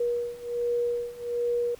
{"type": "beating tone pair", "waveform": "sine", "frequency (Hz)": [478, 479.3], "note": ["A#4", "A#4"], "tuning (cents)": [43, 48], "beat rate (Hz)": 1.3, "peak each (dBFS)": [-30, -28], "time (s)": [0, 1.75], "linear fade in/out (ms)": 5, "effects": ["pink hiss -53 dBFS RMS until 1.79 s"]}